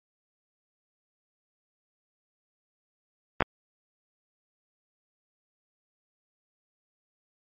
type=clicks; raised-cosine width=0.5 ms; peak=-6 dBFS; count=2; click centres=3.407 / 3.422 s; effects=MP3 32 kbps